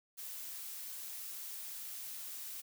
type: noise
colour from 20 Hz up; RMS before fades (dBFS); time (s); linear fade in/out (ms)
blue; -45; 0.17-2.62; 20
effects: none